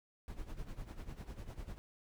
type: noise with tremolo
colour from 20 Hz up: brown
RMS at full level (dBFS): -43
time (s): 0.28-1.78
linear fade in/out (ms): 0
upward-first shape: sine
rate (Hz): 10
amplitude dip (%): 75
effects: none